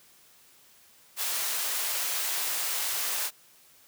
white high-pass noise, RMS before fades -30 dBFS, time 1.16-3.31 s, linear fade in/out 50 ms, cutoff 580 Hz, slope 12 dB/octave, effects white hiss -58 dBFS RMS until 3.87 s + high-pass 60 Hz 12 dB/octave

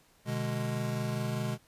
square chord, G# diminished, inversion first, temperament just, 124.59 / 149.51 / 207.7 Hz, B2 / D3 / G#3, +16 / +31 / 0 cents, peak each -34 / -38 / -37 dBFS, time 0.25-1.58 s, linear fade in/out 50 ms, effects pink hiss -64 dBFS RMS until 1.67 s + resampled to 32000 Hz

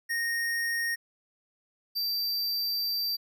square tone pair in turn, 1857 / 4679 Hz, A#6 / D8, -7 / -7 cents, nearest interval octave + major third, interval 1600 cents, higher second, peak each -28 dBFS, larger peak neither, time 0.09-0.96 / 1.95-3.17 s, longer second, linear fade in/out 20 ms, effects none

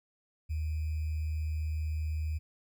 sine tone with sample-and-hold, 77.78 Hz, D#2, in tune, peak -30 dBFS, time 0.49-2.39 s, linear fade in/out 20 ms, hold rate 2450 Hz, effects none

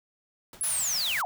pink noise with exponential decay, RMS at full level -43 dBFS, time 0.53-0.74 s, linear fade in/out 2 ms, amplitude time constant 44 ms
sine linear sweep, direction down, 11000 to 644 Hz, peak -26 dBFS, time 0.61-1.25 s, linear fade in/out 0 ms
white band-stop noise, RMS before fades -35 dBFS, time 0.63-1.22 s, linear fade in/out 10 ms, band 200 to 570 Hz, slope 48 dB/octave
effects none

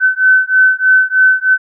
sine beating tone pair, 1519 / 1522.2 Hz, F#6 / F#6, +45 / +49 cents, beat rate 3.2 Hz, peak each -10 dBFS, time 0-1.58 s, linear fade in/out 50 ms, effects none

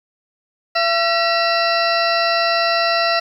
harmonic tone with a mistuned harmonic, 675 Hz, E5, 41 cents sharp, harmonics 1 / 2 / 3 / 4 / 6 / 7 / 8, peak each -18 / -21 / -23 / -24 / -26 / -26 / -27 dBFS, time 0.75-3.2 s, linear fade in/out 10 ms, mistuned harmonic 3, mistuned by -85 cents, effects 8-bit

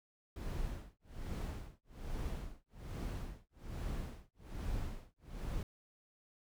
brown noise with tremolo, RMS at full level -39 dBFS, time 0.36-5.63 s, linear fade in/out 2 ms, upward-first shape sine, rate 1.2 Hz, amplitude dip 100%, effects none

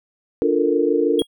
sine chord, Bb major seventh, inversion first, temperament equal, 293.7 / 349.2 / 440 / 466.2 Hz, D4 / F4 / A4 / Bb4, 0 / 0 / 0 / 0 cents, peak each -21 / -21 / -21 / -20 dBFS, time 0.42-1.22 s, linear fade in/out 0 ms
square tone with exponential decay, 3298 Hz, G#7, 13 cents flat, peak -19 dBFS, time 1.19-1.27 s, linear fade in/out 5 ms, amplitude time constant 16 ms
effects none

